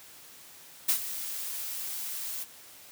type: noise with ADSR envelope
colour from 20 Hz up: blue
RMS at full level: -23 dBFS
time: 0.88-2.45 s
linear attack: 13 ms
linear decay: 88 ms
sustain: -13 dB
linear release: 27 ms
effects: white hiss -51 dBFS RMS until 2.91 s + high-pass 80 Hz 12 dB/octave